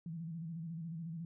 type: tone with vibrato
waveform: sine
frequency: 164.81 Hz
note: E3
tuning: in tune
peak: -40 dBFS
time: 0.06-1.25 s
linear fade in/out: 2 ms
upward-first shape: square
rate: 14 Hz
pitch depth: 64 cents each way
effects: none